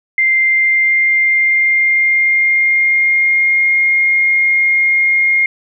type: tone with pitch glide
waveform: sine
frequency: 2093 to 2133 Hz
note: C7 to C7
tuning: 0 to +33 cents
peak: -9 dBFS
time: 0.18-5.46 s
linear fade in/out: 2 ms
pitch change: +33 cents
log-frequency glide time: 0.42-3.73 s
effects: none